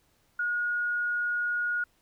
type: tone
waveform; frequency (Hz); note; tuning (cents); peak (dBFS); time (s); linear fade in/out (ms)
sine; 1442; F#6; -45; -26; 0.39-1.84; 5
effects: pink hiss -68 dBFS RMS until 2.01 s